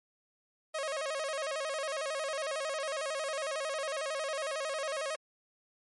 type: tone with vibrato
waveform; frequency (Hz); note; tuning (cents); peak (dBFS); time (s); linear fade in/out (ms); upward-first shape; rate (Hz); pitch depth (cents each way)
sawtooth; 587.3; D5; 0; -29; 0.74-5.16; 10; square; 11; 120
effects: MP3 48 kbps